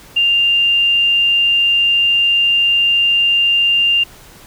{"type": "tone", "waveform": "sine", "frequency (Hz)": 2794, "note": "F7", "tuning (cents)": 0, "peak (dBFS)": -10, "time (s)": [0.16, 4.04], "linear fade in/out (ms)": 10, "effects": ["pink hiss -41 dBFS RMS until 4.46 s"]}